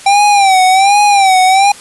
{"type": "tone with vibrato", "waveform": "square", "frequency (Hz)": 784, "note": "G5", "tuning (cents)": 0, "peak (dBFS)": -6, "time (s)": [0.06, 1.72], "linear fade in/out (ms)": 5, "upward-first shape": "sine", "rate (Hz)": 1.3, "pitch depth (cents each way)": 95, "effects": ["white hiss -33 dBFS RMS until 1.8 s", "resampled to 24000 Hz"]}